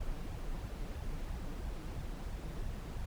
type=noise with flanger; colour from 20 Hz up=brown; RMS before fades=-40 dBFS; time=0-3.06 s; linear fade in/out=10 ms; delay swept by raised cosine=1.1 to 6.9 ms; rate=3 Hz; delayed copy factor=+0.55; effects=none